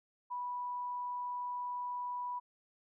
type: tone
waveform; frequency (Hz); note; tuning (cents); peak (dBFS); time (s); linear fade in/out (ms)
sine; 983; B5; -8; -36; 0.3-2.4; 20
effects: none